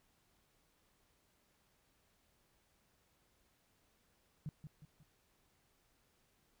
sine tone with echo, 151.4 Hz, D#3, 47 cents flat, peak -39 dBFS, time 4.46-4.49 s, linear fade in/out 0 ms, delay 180 ms, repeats 3, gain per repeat -7 dB, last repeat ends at 5.03 s, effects pink hiss -75 dBFS RMS until 6.6 s

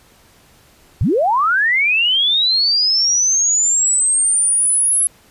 sine linear sweep, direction up, 68.4 to 10950 Hz, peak -12 dBFS, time 1.01-5.07 s, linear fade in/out 0 ms, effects pink hiss -50 dBFS RMS until 5.3 s + resampled to 32000 Hz

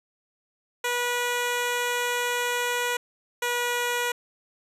10% pulse tone pair in turn, 486.3 / 484.3 Hz, B4 / B4, -27 / -34 cents, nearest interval unison, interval 7 cents, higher first, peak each -16 dBFS, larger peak neither, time 0.84-2.97 / 3.42-4.12 s, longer first, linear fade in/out 5 ms, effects resampled to 32000 Hz

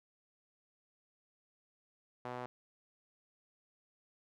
sawtooth tone with band-pass filter, 124 Hz, B2, 7 cents sharp, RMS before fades -43 dBFS, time 2.25-2.46 s, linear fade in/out 0 ms, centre 840 Hz, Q 1.2, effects none

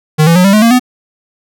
square tone with pitch steps, 154.3 / 167.3 / 181.39 / 196.66 / 213.2 / 231.2 / 250.7 Hz, D#3 / E3 / F#3 / G3 / G#3 / A#3 / B3, -14 / +26 / -34 / +6 / +46 / -14 / +26 cents, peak -5 dBFS, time 0.18-0.796 s, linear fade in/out 20 ms, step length 88 ms, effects none

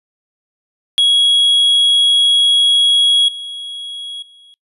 triangle tone with level steps, 3322 Hz, G#7, in tune, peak -7 / -23 / -40 dBFS, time 0.98-4.54 s, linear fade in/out 0 ms, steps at 3.28 / 4.22 s, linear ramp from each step 5 ms, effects noise-tail reverb RT60 0.1 s tail -22 dB re dry + resampled to 32000 Hz

